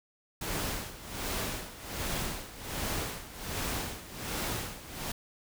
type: noise with tremolo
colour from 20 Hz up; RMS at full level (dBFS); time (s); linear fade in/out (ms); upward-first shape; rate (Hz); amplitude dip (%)
pink; -33; 0.41-5.12; 5; sine; 1.3; 80
effects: none